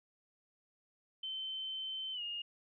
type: tone with pitch glide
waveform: sine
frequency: 3082 to 2843 Hz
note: G7 to F7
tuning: -30 to +30 cents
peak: -38 dBFS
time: 1.23-2.42 s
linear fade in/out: 5 ms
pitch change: -140 cents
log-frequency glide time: 2.13-2.22 s
effects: none